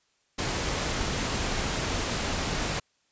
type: noise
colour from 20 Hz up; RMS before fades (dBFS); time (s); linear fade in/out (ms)
pink; -29; 0.38-2.8; 10
effects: white hiss -70 dBFS RMS until 3.11 s + resampled to 16000 Hz